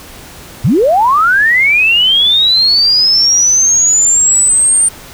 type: linear sweep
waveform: sine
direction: up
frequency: 91.7 to 8900 Hz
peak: -6 dBFS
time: 0.64-4.89 s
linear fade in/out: 10 ms
effects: pink hiss -33 dBFS RMS until 5.13 s